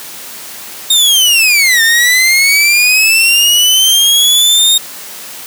sawtooth linear two-way sweep, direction down then up, 3714 to 1794 to 3714 Hz, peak -3 dBFS, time 0.9-4.78 s, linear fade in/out 5 ms, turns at 1.82 s, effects white hiss -28 dBFS RMS until 5.46 s + high-pass 150 Hz 12 dB/octave

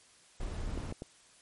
brown noise, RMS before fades -37 dBFS, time 0.4-0.92 s, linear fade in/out 5 ms
clicks, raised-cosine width 2 ms, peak -26 dBFS, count 3, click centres 0.776 / 0.924 / 1.021 s
effects white hiss -61 dBFS RMS until 1.41 s + MP3 48 kbps

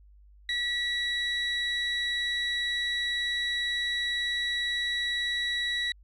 sine tone pair together, 1937 / 3894 Hz, B6 / B7, -34 / -25 cents, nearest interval octave, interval 1209 cents, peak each -28 dBFS, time 0.49-5.92 s, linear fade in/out 2 ms, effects tanh soft clip ceiling -23 dBFS + added 50 Hz sine -52 dBFS peak until 6.03 s

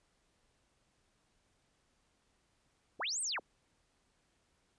sine linear two-way sweep, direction up then down, 94.2 to 8870 to 94.2 Hz, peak -34 dBFS, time 2.99-3.4 s, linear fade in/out 20 ms, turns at 3.21 s, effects pink hiss -75 dBFS RMS until 4.78 s + resampled to 22050 Hz

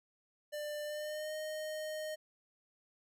square tone with pitch glide, 595 to 618.5 Hz, D5 to D#5, +22 to -10 cents, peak -39 dBFS, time 0.52-2.16 s, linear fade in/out 20 ms, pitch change +68 cents, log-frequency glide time 0.84-1.35 s, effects none

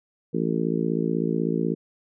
harmonic tone, 56.1 Hz, A1, 34 cents sharp, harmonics 3 / 4 / 5 / 6 / 7 / 8, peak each -27 / -28 / -29 / -30 / -30 / -31 dBFS, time 0.33-1.75 s, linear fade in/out 20 ms, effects none

